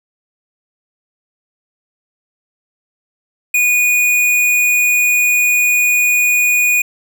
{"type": "tone", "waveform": "square", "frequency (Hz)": 2460, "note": "D#7", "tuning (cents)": -20, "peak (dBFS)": -11, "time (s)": [3.54, 6.82], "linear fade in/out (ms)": 5, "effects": []}